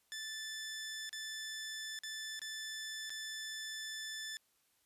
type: tone with dropouts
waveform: 15% pulse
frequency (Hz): 1755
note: A6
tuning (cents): -5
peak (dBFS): -35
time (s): 0.12-4.37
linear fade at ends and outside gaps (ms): 0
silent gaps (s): 1.093-1.129 / 1.989-2.035 / 2.393-2.417 / 3.096-3.103
effects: white hiss -75 dBFS RMS until 4.85 s + resampled to 32000 Hz